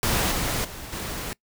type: noise with level steps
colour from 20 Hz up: pink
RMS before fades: -23 / -26 / -38 / -32 dBFS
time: 0.03-1.33 s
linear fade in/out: 0 ms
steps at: 0.31 / 0.64 / 0.92 s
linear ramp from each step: 10 ms
effects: noise-tail reverb RT60 0.1 s tail -23 dB re dry